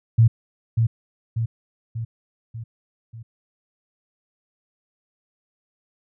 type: tone with echo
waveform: sine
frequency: 114.1 Hz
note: A#2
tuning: 37 cents flat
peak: -10 dBFS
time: 0.18-0.28 s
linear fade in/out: 10 ms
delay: 590 ms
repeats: 5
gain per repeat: -5 dB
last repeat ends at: 3.23 s
effects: none